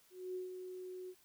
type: tone with ADSR envelope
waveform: sine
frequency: 367.7 Hz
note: F#4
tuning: 11 cents flat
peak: -38 dBFS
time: 0.1-1.15 s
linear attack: 250 ms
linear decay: 140 ms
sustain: -6 dB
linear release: 58 ms
effects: white hiss -68 dBFS RMS until 1.24 s